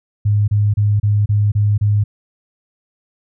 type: tone bursts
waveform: sine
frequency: 103.83 Hz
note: G#2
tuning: in tune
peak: -11 dBFS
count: 7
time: 0.25-2.04 s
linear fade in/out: 10 ms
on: 230 ms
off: 30 ms
effects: none